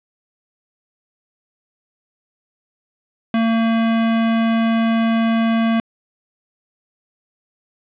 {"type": "tone", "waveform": "square", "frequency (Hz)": 227, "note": "A#3", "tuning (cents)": -46, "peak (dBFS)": -15, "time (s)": [3.34, 5.8], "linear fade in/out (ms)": 2, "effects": ["resampled to 8000 Hz", "8-bit"]}